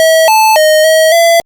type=tone with pitch steps; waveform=square; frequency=645 / 874 / 620 / 637 / 674 Hz; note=E5 / A5 / D#5 / D#5 / E5; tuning=-38 / -12 / -6 / +41 / +38 cents; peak=-5 dBFS; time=0-1.4 s; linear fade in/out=0 ms; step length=280 ms; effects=Opus 48 kbps